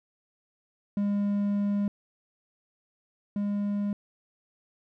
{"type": "tone pair in turn", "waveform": "triangle", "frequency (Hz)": [203, 203.8], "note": ["G#3", "G#3"], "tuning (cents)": [-39, -32], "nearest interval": "unison", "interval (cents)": 7, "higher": "second", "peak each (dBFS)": [-22, -24], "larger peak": "first", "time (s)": [[0.97, 1.88], [3.36, 3.93]], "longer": "first", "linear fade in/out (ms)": 2, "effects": []}